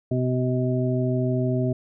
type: harmonic tone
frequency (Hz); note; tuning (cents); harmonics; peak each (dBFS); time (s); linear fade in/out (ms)
126.7; B2; +45; 1 / 2 / 3 / 5; -23 / -26 / -28 / -30; 0.11-1.73; 5
effects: none